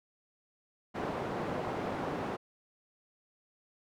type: band-pass noise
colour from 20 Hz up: white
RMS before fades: -36 dBFS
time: 0.94-2.37 s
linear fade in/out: 20 ms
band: 110 to 770 Hz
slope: 12 dB/octave
type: click train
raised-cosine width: 2 ms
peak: -33 dBFS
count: 13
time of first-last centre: 1.04-2.131 s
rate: 11 Hz
effects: none